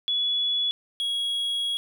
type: tone pair in turn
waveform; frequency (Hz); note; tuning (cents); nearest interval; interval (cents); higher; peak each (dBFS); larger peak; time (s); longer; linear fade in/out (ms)
sine / triangle; 3400 / 3320; G#7 / G#7; +40 / -1; unison; 41; first; -22 / -23; first; 0.08-0.71 / 1-1.77; second; 0
effects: none